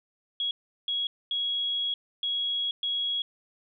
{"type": "tone bursts at uneven times", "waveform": "sine", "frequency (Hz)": 3322, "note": "G#7", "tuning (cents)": 0, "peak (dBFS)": -26, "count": 5, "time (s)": [[0.4, 0.51], [0.88, 1.07], [1.31, 1.94], [2.23, 2.71], [2.83, 3.22]], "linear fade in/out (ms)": 2, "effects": []}